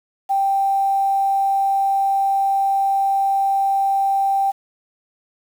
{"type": "tone", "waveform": "sine", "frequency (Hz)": 785, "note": "G5", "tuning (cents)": 2, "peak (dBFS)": -15, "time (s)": [0.29, 4.52], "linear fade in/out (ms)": 20, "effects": ["7-bit"]}